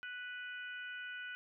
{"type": "harmonic tone", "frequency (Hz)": 493.9, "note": "B4", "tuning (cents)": 0, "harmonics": [3, 4, 5, 6], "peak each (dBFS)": [-43, -56, -52, -53], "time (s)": [0.03, 1.35], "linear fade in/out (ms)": 0, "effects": []}